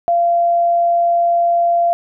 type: tone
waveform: sine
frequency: 688 Hz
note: F5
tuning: 26 cents flat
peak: -11 dBFS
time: 0.08-1.93 s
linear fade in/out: 0 ms
effects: none